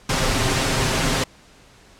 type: noise with comb filter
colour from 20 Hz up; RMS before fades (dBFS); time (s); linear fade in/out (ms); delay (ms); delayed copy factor
pink; -20; 0.09-1.24; 5; 7.6; +0.55
effects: pink hiss -50 dBFS RMS until 1.99 s + low-pass 8000 Hz 12 dB/octave